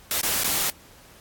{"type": "noise with dropouts", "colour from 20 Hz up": "white", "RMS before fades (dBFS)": -24, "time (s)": [0.11, 0.7], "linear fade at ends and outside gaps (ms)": 1, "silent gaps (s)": [[0.211, 0.232], [0.436, 0.443]], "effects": ["pink hiss -51 dBFS RMS until 1.2 s", "AAC 64 kbps"]}